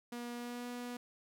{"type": "tone with pitch glide", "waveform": "sawtooth", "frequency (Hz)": [240, 243.8], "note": ["B3", "B3"], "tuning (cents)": [-49, -22], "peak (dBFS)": -37, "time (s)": [0.12, 0.97], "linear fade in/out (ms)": 5, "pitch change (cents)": 27, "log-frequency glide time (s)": [0.35, 0.67], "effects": []}